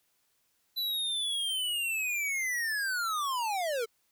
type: linear sweep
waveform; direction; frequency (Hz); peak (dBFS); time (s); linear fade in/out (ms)
square; down; 4000 to 431.2; -30; 0.76-3.86; 20
effects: white hiss -73 dBFS RMS until 4.11 s